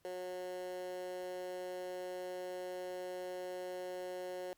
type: tone with high-pass filter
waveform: 15% pulse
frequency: 182 Hz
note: F#3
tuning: 28 cents flat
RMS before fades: -43 dBFS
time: 0.05-4.53 s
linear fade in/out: 0 ms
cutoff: 450 Hz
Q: 8.3
effects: pink hiss -74 dBFS RMS until 4.57 s